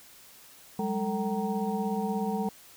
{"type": "tone cluster", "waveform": "sine", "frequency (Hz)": [189.3, 206, 446.6, 764, 935], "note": ["F#3", "G#3", "A4", "G5", "A#5"], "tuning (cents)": [40, -14, 26, -45, 5], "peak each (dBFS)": [-36, -30, -34, -35, -38], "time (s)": [0.79, 2.49], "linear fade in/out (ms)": 2, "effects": ["white hiss -53 dBFS RMS until 2.76 s"]}